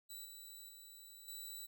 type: tone with level steps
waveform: 10% pulse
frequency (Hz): 3951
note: B7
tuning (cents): 0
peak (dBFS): -40 / -44 / -47 / -39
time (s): 0.09-1.67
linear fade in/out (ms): 20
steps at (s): 0.25 / 0.69 / 1.28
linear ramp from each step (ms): 2
effects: none